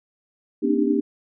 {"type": "tone cluster", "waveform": "sine", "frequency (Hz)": [235.2, 270.2, 294.2, 304.6, 397.4], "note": ["A#3", "C#4", "D4", "D#4", "G4"], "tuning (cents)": [16, -44, 3, -37, 24], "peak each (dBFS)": -24, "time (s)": [0.62, 1.01], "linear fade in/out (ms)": 20, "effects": []}